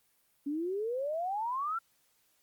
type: exponential sweep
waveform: sine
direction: up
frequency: 277.2 to 1387 Hz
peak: -31 dBFS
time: 0.46-1.79 s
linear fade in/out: 10 ms
effects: white hiss -71 dBFS RMS until 2.42 s + Opus 32 kbps